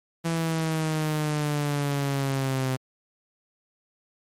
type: linear sweep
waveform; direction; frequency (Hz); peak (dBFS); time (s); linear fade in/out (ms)
sawtooth; down; 166.5 to 129.5; -20; 0.24-2.77; 20
effects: MP3 64 kbps